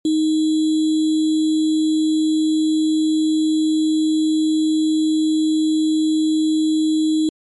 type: tone with sample-and-hold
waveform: sine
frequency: 312.4 Hz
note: D#4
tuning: 7 cents sharp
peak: -14 dBFS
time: 0.05-7.29 s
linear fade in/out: 2 ms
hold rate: 3675 Hz
effects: MP3 48 kbps